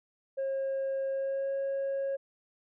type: tone with pitch glide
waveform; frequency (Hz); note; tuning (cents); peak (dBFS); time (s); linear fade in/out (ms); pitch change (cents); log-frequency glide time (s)
sine; 540 to 547.2; C#5 to C#5; -45 to -23; -27; 0.37-2.17; 20; +22; 1.11-1.52
effects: tanh soft clip ceiling -28 dBFS